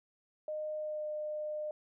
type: tone with pitch glide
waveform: sine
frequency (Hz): 613 to 606.3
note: D#5 to D#5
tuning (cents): -26 to -45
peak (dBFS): -35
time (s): 0.48-1.71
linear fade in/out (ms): 2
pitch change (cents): -19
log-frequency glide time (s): 0.77-1.07
effects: none